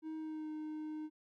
triangle tone with pitch glide, 315.4 to 308.2 Hz, D#4 to D#4, +24 to -16 cents, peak -38 dBFS, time 0.02-1.1 s, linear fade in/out 50 ms, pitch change -40 cents, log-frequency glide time 0.16-0.5 s, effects none

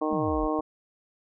harmonic tone, 154.5 Hz, D#3, 12 cents flat, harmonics 2 / 3 / 4 / 5 / 6 / 7, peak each -28 / -31 / -32 / -34 / -37 / -33 dBFS, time 0.01-0.61 s, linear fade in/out 10 ms
sine exponential sweep, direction down, 246.9 to 34.6 Hz, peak -31 dBFS, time 0.1-0.48 s, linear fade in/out 20 ms
click train, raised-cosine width 5 ms, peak -34 dBFS, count 4, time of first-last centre 0.13-0.59 s, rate 6.52 Hz
effects none

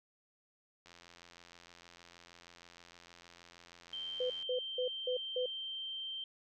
click train, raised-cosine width 0.2 ms, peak -38 dBFS, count 309, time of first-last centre 0.86-4.425 s, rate 86.4 Hz
sine tone, 3136 Hz, G7, in tune, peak -39 dBFS, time 3.93-6.24 s, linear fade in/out 2 ms
sine tone bursts, 503 Hz, B4, 32 cents sharp, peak -32 dBFS, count 5, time 4.2-5.46 s, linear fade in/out 5 ms, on 100 ms, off 190 ms
effects none

